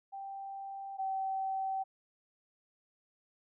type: tone pair in turn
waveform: sine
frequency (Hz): 784 / 769.6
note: G5 / G5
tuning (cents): 0 / -32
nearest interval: unison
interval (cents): 32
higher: first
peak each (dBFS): -40 / -32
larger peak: second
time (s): 0.12-0.98 / 0.98-1.84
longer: neither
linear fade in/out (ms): 20
effects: none